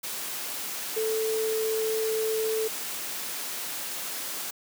sine tone in noise, 440 Hz, A4, in tune, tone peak -25 dBFS, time 0.96-2.68 s, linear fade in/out 10 ms, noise white, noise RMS -34 dBFS, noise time 0.03-4.51 s, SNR +6 dB, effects high-pass 200 Hz 12 dB/octave

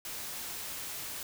white noise, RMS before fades -40 dBFS, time 0.05-1.23 s, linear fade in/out 2 ms, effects none

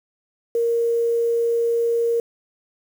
sine tone with quantisation, 466.2 Hz, A#4, in tune, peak -17 dBFS, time 0.55-2.2 s, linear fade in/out 2 ms, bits 7, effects none

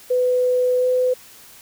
sine tone with pitch glide, 500 to 504.9 Hz, B4 to B4, +21 to +38 cents, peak -15 dBFS, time 0.1-1.14 s, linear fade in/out 10 ms, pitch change +17 cents, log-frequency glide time 0.78-0.86 s, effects white hiss -45 dBFS RMS until 1.61 s

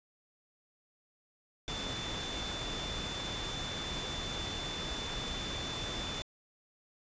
sine tone in noise, 3520 Hz, A7, in tune, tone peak -40 dBFS, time 1.68-6.22 s, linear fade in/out 0 ms, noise pink, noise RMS -39 dBFS, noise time 1.68-6.22 s, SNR -4 dB, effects resampled to 16000 Hz

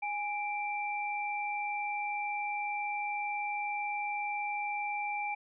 sine tone pair together, 827.1 / 2349 Hz, G#5 / D7, -7 / 0 cents, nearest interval octave + tritone, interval 1807 cents, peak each -34 / -36 dBFS, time 0.02-5.35 s, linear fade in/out 10 ms, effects none

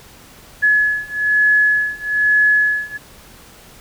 sine beating tone pair, 1700 / 1701.1 Hz, G#6 / G#6, +40 / +41 cents, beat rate 1.1 Hz, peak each -16 / -15 dBFS, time 0.62-2.98 s, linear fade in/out 20 ms, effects pink hiss -43 dBFS RMS until 3.8 s

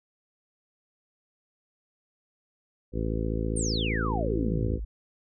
harmonic tone, 55 Hz, A1, in tune, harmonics 1 / 2 / 3 / 4 / 5 / 6 / 7 / 8 / 9, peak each -30 / -33 / -36 / -36 / -36 / -38 / -37 / -41 / -38 dBFS, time 2.92-4.8 s, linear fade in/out 50 ms
sine exponential sweep, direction down, 9400 to 46.49 Hz, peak -30 dBFS, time 3.56-4.85 s, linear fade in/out 10 ms
effects none

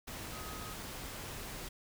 sine tone in noise, 1261 Hz, D#6, 23 cents sharp, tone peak -49 dBFS, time 0.32-0.74 s, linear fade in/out 10 ms, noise pink, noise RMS -44 dBFS, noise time 0.07-1.69 s, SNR -8 dB, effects none

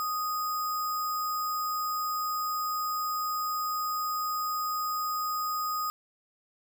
sine tone with sample-and-hold, 1242 Hz, D#6, 3 cents flat, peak -28 dBFS, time 0-5.9 s, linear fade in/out 0 ms, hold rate 6300 Hz, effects none

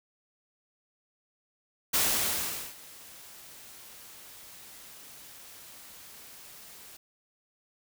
white noise with ADSR envelope, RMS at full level -25 dBFS, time 1.93-6.97 s, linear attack 15 ms, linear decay 790 ms, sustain -24 dB, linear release 6 ms, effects none

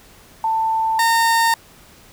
sine / 30% pulse tone pair in turn, 890 / 916.1 Hz, A5 / A#5, +20 / -30 cents, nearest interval minor second, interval 50 cents, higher second, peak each -16 / -11 dBFS, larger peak second, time 0.44-0.99 / 0.99-1.54 s, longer neither, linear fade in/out 2 ms, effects pink hiss -47 dBFS RMS until 2.12 s

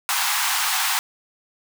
pink high-pass noise, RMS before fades -22 dBFS, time 0.09-0.99 s, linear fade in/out 0 ms, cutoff 760 Hz, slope 96 dB/octave, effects none

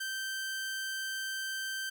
sawtooth tone, 1558 Hz, G6, 11 cents flat, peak -31 dBFS, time 0-1.9 s, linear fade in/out 10 ms, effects none

